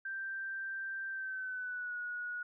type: tone with pitch glide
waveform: sine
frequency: 1570 to 1456.4 Hz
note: G6 to F#6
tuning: +2 to -28 cents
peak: -37 dBFS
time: 0.05-2.43 s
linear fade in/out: 5 ms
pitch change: -130 cents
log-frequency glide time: 1.09-1.97 s
effects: none